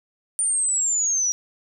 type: linear sweep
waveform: sine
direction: down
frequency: 9140 to 5720 Hz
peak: -19 dBFS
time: 0.39-1.32 s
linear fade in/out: 0 ms
effects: none